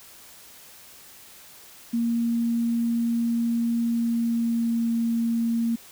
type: tone with pitch glide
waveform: sine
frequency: 233.1 to 231 Hz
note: A#3 to A#3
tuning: 0 to -16 cents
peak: -21 dBFS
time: 1.93-5.76 s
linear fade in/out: 10 ms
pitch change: -16 cents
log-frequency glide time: 3.85-4.93 s
effects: white hiss -48 dBFS RMS until 5.91 s